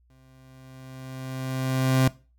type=tone with exponential growth; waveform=30% pulse; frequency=130.81 Hz; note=C3; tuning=in tune; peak=-14 dBFS; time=0.1-2.08 s; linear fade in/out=2 ms; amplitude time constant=430 ms; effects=noise-tail reverb RT60 0.3 s tail -19 dB re dry + added 60 Hz sine -59 dBFS peak until 2.38 s